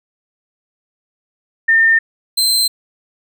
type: tone pair in turn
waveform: sine / sawtooth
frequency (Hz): 1811 / 4109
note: A6 / C8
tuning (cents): +49 / -32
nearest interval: octave + major second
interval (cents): 1419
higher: second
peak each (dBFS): -8 / -9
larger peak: first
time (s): 1.68-1.99 / 2.37-2.68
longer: neither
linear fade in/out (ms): 10
effects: none

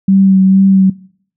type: tone with vibrato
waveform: sine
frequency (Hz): 191.9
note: G3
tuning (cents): -37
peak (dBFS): -5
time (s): 0.08-0.9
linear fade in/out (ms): 5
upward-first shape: sine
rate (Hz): 2.2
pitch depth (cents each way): 20
effects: noise-tail reverb RT60 0.6 s tail -21 dB re dry

